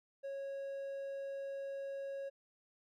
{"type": "tone", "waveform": "triangle", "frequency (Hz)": 550, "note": "C#5", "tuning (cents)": -14, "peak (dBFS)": -38, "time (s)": [0.23, 2.3], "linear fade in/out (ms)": 20, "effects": []}